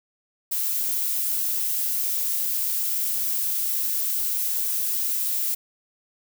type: noise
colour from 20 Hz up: violet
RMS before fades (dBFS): -25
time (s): 0.51-5.55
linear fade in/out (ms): 10
effects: none